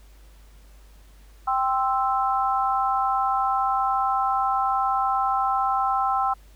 sine chord, C major, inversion second, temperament equal, 784 / 1046.5 / 1318.5 Hz, G5 / C6 / E6, 0 / 0 / 0 cents, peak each -23 / -26 / -25 dBFS, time 1.47-6.34 s, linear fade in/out 10 ms, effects added 50 Hz sine -47 dBFS peak until 6.55 s + pink hiss -58 dBFS RMS until 6.55 s

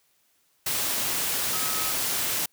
sine tone in noise, 1276 Hz, D#6, 43 cents sharp, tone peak -36 dBFS, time 1.53-1.92 s, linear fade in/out 5 ms, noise white, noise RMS -27 dBFS, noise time 0.66-2.46 s, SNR -12 dB, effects white hiss -67 dBFS RMS until 2.52 s + high-pass 60 Hz 12 dB/octave

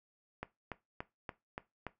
click train, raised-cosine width 0.5 ms, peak -24 dBFS, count 6, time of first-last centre 0.43-1.867 s, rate 3.48 Hz, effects noise-tail reverb RT60 0.2 s tail -17 dB re dry

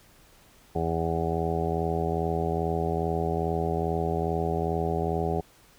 harmonic tone, 82.41 Hz, E2, in tune, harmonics 1 / 2 / 3 / 4 / 5 / 6 / 7 / 8 / 9 / 10, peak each -32 / -31 / -39 / -36 / -30 / -39 / -37 / -39 / -32 / -42 dBFS, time 0.75-5.41 s, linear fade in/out 5 ms, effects pink hiss -57 dBFS RMS until 5.78 s

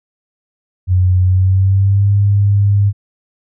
sine tone with pitch glide, 91.6 to 101.05 Hz, F#2 to G#2, -17 to -47 cents, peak -8 dBFS, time 0.87-2.93 s, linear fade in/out 50 ms, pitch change +170 cents, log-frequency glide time 1.22-2.11 s, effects none

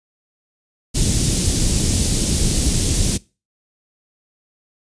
pink band-stop noise, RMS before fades -17 dBFS, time 0.94-3.18 s, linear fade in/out 20 ms, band 270 to 5300 Hz, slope 12 dB/octave, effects noise-tail reverb RT60 0.3 s tail -22 dB re dry + resampled to 22050 Hz

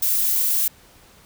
violet noise, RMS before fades -20 dBFS, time 0.02-0.68 s, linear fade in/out 5 ms, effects pink hiss -51 dBFS RMS until 1.25 s

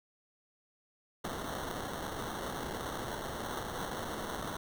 white noise with sample-and-hold, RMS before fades -39 dBFS, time 1.24-4.57 s, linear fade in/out 5 ms, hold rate 2450 Hz, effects none

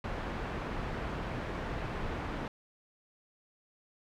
pink low-pass noise, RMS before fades -37 dBFS, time 0.04-2.48 s, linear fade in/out 2 ms, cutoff 1900 Hz, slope 12 dB/octave, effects none

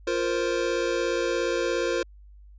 square chord, F suspended fourth, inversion none, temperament equal, 349.2 / 466.2 / 523.3 Hz, F4 / Bb4 / C5, 0 / 0 / 0 cents, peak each -29 dBFS, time 0.07-2.03 s, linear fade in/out 5 ms, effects added 50 Hz sine -46 dBFS peak until 2.58 s + resampled to 16000 Hz

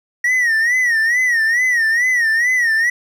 triangle tone with vibrato, 1895 Hz, A#6, 28 cents sharp, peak -11 dBFS, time 0.24-2.9 s, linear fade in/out 5 ms, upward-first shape sine, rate 2.3 Hz, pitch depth 120 cents each way, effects none

